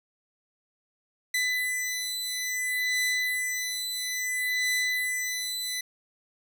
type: beating tone pair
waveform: sawtooth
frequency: 2000 / 2000.59 Hz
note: B6 / B6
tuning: +21 / +22 cents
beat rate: 0.59 Hz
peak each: -26 / -27 dBFS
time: 1.34-5.81 s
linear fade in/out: 5 ms
effects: none